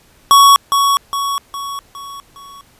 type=tone with echo; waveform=square; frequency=1117 Hz; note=C#6; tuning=13 cents sharp; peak=-5 dBFS; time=0.31-0.56 s; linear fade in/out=0 ms; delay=410 ms; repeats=5; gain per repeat=-6 dB; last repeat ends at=2.61 s; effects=pink hiss -50 dBFS RMS until 2.79 s + resampled to 32000 Hz